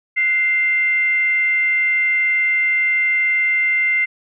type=tone with frequency modulation; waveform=sine; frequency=2093 Hz; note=C7; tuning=in tune; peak=-14 dBFS; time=0.16-4.06 s; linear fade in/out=20 ms; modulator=619 Hz; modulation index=0.25; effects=none